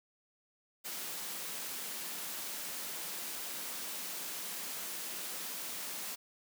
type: high-pass noise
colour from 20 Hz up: white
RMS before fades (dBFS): -41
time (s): 0.84-6.16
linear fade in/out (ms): 20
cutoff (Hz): 150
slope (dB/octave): 96
effects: none